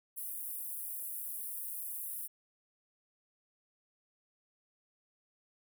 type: high-pass noise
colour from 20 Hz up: pink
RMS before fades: -41 dBFS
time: 0.16-2.28 s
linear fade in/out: 20 ms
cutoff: 9900 Hz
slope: 48 dB/octave
effects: none